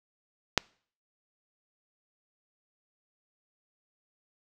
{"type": "click", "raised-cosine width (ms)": 0.2, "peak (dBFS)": -3, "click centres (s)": 0.577, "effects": ["noise-tail reverb RT60 0.5 s tail -26 dB re dry"]}